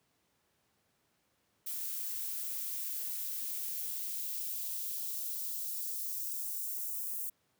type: noise with high-pass filter sweep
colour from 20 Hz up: violet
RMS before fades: -38 dBFS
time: 1.66-7.3 s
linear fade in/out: 10 ms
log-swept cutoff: 780 to 8400 Hz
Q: 0.95
effects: pink hiss -75 dBFS RMS until 7.59 s + high-pass 100 Hz 12 dB/octave